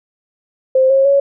sine tone with pitch steps, 523.3 / 540.2 / 557.6 Hz, C5 / C#5 / C#5, 0 / -45 / +10 cents, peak -8 dBFS, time 0.75-1.2 s, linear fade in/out 5 ms, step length 150 ms, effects none

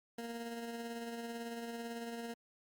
20% pulse tone with tremolo, 233.1 Hz, A#3, in tune, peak -35 dBFS, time 0.18-2.34 s, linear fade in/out 5 ms, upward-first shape sine, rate 18 Hz, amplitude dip 35%, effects Opus 48 kbps

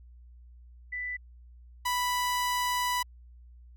sine / sawtooth tone pair in turn, 1986 / 988.1 Hz, B6 / B5, +9 / +1 cents, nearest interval octave, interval 1208 cents, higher first, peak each -32 / -23 dBFS, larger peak second, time 0.92-1.17 / 1.85-3.03 s, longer second, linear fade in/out 10 ms, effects added 60 Hz sine -49 dBFS peak until 3.76 s

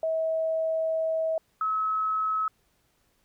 sine tone pair in turn, 644 / 1288 Hz, E5 / E6, -41 / -41 cents, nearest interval octave, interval 1200 cents, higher second, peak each -24 dBFS, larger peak neither, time 0.03-1.38 / 1.61-2.48 s, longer first, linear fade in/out 2 ms, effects pink hiss -69 dBFS RMS until 3.24 s

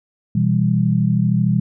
sine chord, E minor, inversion second, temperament just, 123.61 / 164.81 / 197.78 Hz, B2 / E3 / G3, +2 / 0 / +16 cents, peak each -18 dBFS, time 0.35-1.6 s, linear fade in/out 5 ms, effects none

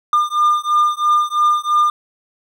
triangle beating tone pair, 1203 / 1206 Hz, D6 / D6, +41 / +46 cents, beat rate 3 Hz, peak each -14 dBFS, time 0.13-1.9 s, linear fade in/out 2 ms, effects none

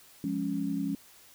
sine chord, Db major, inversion first, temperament equal with one note detuned, 175.93 / 207.7 / 277.2 Hz, F3 / Ab3 / Db4, +13 / 0 / 0 cents, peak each -35 / -34 / -31 dBFS, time 0.24-0.95 s, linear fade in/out 2 ms, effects white hiss -56 dBFS RMS until 1.34 s

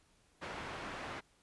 white low-pass noise, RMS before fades -44 dBFS, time 0.41-1.21 s, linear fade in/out 20 ms, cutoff 1700 Hz, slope 12 dB/octave, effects pink hiss -70 dBFS RMS until 1.42 s + resampled to 24000 Hz

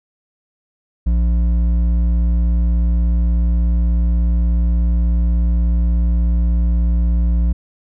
sine tone with hard clipping, 58.27 Hz, A#1, in tune, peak -14 dBFS, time 1.06-7.53 s, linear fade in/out 10 ms, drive 7 dB, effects none

